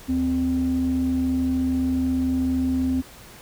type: tone pair together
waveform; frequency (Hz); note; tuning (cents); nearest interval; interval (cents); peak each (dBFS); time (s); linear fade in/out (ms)
sine; 76.78 / 259.3; D#2 / C4; -22 / -15; octave + major sixth; 2107; -27 / -19; 0.08-3.02; 20
effects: tanh soft clip ceiling -15 dBFS + pink hiss -45 dBFS RMS until 3.41 s